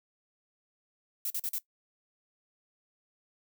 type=noise bursts; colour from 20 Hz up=violet; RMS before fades=-33 dBFS; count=4; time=1.25-1.584 s; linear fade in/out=2 ms; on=52 ms; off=42 ms; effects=noise-tail reverb RT60 0.1 s tail -18 dB re dry